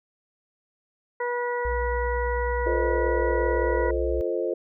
harmonic tone, 485.3 Hz, B4, 30 cents flat, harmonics 1 / 2 / 3 / 4, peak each -27 / -30 / -36 / -34 dBFS, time 1.2-3.91 s, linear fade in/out 5 ms
sine tone with pitch glide, 61.4 to 62.11 Hz, B1 to B1, -9 to +10 cents, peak -27 dBFS, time 1.65-4.21 s, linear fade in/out 0 ms, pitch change +19 cents, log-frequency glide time 2.33-2.65 s
sine chord, F dominant seventh, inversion none, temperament equal, 349.2 / 440 / 523.3 / 622.3 Hz, F4 / A4 / C5 / Eb5, 0 / 0 / 0 / 0 cents, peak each -28 / -29 / -29 / -33 dBFS, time 2.66-4.54 s, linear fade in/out 5 ms
effects none

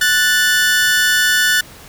sawtooth tone pair together, 1480 / 1760 Hz, F#6 / A6, 0 / 0 cents, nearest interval minor third, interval 300 cents, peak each -11 dBFS, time 0.01-1.61 s, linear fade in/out 5 ms, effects pink hiss -39 dBFS RMS until 1.88 s

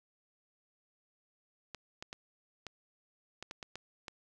clicks, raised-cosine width 0.2 ms, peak -25 dBFS, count 9, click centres 1.747 / 2.025 / 2.129 / 2.667 / 3.426 / 3.511 / 3.628 / 3.756 / 4.082 s, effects none

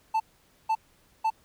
triangle tone bursts, 884 Hz, A5, 8 cents sharp, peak -20 dBFS, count 3, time 0.14-1.303 s, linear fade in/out 10 ms, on 61 ms, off 490 ms, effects pink hiss -63 dBFS RMS until 1.44 s

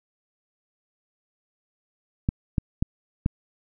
clicks, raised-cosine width 5 ms, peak -9 dBFS, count 4, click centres 2.289 / 2.582 / 2.825 / 3.261 s, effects none

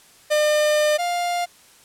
45% pulse tone pair in turn, 603 / 701.9 Hz, D5 / F5, +46 / +9 cents, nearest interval minor third, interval 263 cents, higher second, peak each -16 / -21 dBFS, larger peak first, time 0.3-0.98 / 0.98-1.46 s, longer first, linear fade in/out 20 ms, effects white hiss -51 dBFS RMS until 1.84 s + low-pass 11000 Hz 12 dB/octave

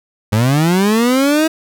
30% pulse linear sweep, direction up, 100.9 to 323 Hz, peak -8 dBFS, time 0.32-1.48 s, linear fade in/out 10 ms, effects none

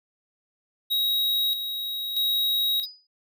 square tone with tremolo, 3812 Hz, A#7, 38 cents sharp, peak -22 dBFS, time 0.9-2.86 s, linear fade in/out 20 ms, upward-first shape square, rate 0.79 Hz, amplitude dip 55%
sine tone with exponential decay, 4961 Hz, D#8, 6 cents flat, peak -30 dBFS, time 2.83-3.07 s, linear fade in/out 5 ms, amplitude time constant 52 ms
effects none

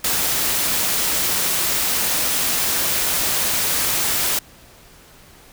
white noise, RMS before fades -20 dBFS, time 0.04-4.39 s, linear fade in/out 5 ms, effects pink hiss -47 dBFS RMS until 5.52 s

